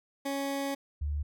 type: tone pair in turn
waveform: 20% pulse / sine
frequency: 277.2 / 73.42 Hz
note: C#4 / D2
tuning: 0 / 0 cents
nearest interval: octave + major seventh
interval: 2300 cents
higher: first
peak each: -26 / -29 dBFS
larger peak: first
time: 0.25-0.75 / 1.01-1.23 s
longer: first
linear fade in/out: 10 ms
effects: none